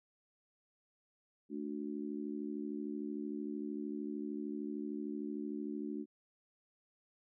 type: harmonic tone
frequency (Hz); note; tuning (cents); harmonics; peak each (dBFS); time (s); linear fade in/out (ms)
73.2; D2; -5; 3 / 4 / 5; -42 / -41 / -45; 1.49-6.06; 50
effects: none